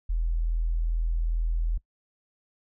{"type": "tone", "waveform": "sine", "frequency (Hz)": 41.2, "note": "E1", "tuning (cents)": 0, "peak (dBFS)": -23, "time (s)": [0.09, 1.78], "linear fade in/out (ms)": 10, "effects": ["noise-tail reverb RT60 0.1 s tail -22 dB re dry"]}